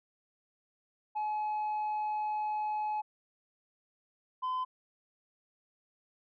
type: tone pair in turn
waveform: sine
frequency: 850 / 1020.8 Hz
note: G#5 / C6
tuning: +40 / -43 cents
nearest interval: minor third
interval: 317 cents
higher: second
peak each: -28 dBFS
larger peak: neither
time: 1.15-3.02 / 4.42-4.65 s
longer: first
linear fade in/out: 20 ms
effects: tanh soft clip ceiling -30 dBFS